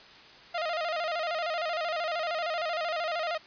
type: tone with vibrato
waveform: sawtooth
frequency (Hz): 659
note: E5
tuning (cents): -1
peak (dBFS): -25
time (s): 0.54-3.38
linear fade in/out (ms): 10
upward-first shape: square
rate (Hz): 13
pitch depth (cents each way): 90
effects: white hiss -51 dBFS RMS until 3.46 s + resampled to 11025 Hz